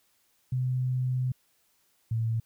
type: tone pair in turn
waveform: sine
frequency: 127.5 / 113.42 Hz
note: C3 / A#2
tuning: -44 / -47 cents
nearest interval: major second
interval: 203 cents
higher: first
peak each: -25 dBFS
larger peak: neither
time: 0.52-1.32 / 2.11-2.4 s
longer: first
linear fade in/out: 5 ms
effects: white hiss -69 dBFS RMS until 2.45 s